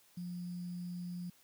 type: tone with sample-and-hold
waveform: sine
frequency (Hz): 176.9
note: F3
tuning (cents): +23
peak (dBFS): -39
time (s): 0.17-1.3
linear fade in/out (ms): 5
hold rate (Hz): 4900
effects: white hiss -66 dBFS RMS until 1.43 s